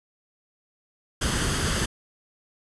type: noise with comb filter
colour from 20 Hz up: pink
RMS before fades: -25 dBFS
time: 1.21-1.86 s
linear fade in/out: 10 ms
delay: 0.63 ms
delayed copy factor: +0.5
effects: resampled to 24000 Hz